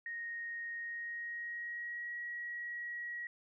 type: tone with pitch glide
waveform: sine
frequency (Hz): 1864.7 to 1909.4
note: A#6 to A#6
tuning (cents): 0 to +41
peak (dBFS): -39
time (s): 0.06-3.27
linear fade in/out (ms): 2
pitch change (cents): +41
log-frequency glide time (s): 0.78-2.16
effects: none